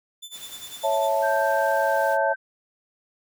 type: tone with tremolo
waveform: sawtooth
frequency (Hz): 3520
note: A7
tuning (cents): 0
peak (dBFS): -32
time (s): 0.22-1.1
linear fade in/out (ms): 10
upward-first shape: sine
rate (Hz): 10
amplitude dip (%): 85
type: noise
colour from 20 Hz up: white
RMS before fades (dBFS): -43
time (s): 0.31-2.18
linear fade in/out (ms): 50
type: chord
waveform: sine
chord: A major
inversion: first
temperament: equal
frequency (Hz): 554.4 / 659.3 / 880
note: C#5 / E5 / A5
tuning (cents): 0 / 0 / 0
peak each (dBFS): -24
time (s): 0.83-2.34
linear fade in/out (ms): 20
type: tone with pitch glide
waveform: sine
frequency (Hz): 1568 to 1551.8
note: G6 to G6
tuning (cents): 0 to -18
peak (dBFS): -27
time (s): 1.22-2.36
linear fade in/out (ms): 20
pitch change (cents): -18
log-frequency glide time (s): 1.83-2.17
effects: none